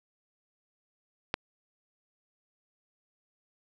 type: click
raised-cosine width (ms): 0.3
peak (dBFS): -11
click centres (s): 1.341
effects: none